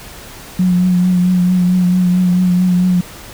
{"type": "tone with vibrato", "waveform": "sine", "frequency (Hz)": 180.7, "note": "F#3", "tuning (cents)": -41, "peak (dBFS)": -9, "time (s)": [0.59, 3.01], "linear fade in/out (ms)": 5, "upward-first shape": "triangle", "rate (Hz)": 4.5, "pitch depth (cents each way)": 35, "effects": ["pink hiss -34 dBFS RMS until 3.33 s"]}